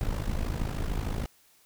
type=noise with amplitude modulation; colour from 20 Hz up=brown; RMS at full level=-27 dBFS; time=0.01-1.26 s; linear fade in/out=0 ms; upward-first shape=sine; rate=53.1 Hz; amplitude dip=75%; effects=white hiss -62 dBFS RMS until 1.65 s